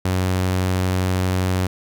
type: tone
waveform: sawtooth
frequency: 92.5 Hz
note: F#2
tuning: in tune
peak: -14 dBFS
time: 0.05-1.67 s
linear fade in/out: 5 ms
effects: none